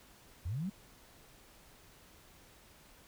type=linear sweep; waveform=sine; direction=up; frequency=72.2 to 207.2 Hz; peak=-34 dBFS; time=0.45-0.7 s; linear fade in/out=10 ms; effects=pink hiss -60 dBFS RMS until 3.07 s